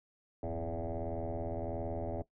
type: tone with frequency modulation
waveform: sine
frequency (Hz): 334.9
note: E4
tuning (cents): +27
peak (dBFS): -33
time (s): 0.43-2.22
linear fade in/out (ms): 2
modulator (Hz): 81.5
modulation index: 4.7
effects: noise-tail reverb RT60 0.1 s tail -17 dB re dry + tanh soft clip ceiling -30 dBFS